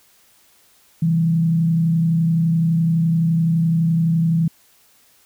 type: tone with frequency modulation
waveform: sine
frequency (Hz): 164.6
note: E3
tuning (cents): -2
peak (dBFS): -14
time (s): 1.02-4.48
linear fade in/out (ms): 5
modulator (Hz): 31.8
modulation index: 0.37
effects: white hiss -55 dBFS RMS until 5.25 s